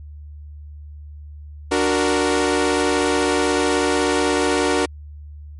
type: chord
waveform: sawtooth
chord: D augmented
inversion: none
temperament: equal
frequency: 293.7 / 370 / 466.2 Hz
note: D4 / F#4 / A#4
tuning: 0 / 0 / 0 cents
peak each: -17 dBFS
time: 1.71-4.86 s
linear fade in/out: 10 ms
effects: added 74 Hz sine -34 dBFS peak until 5.59 s + MP3 48 kbps